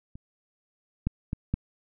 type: clicks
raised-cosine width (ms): 5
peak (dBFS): -30 / -13 / -17 / -13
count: 4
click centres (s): 0.155 / 1.07 / 1.331 / 1.54
effects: none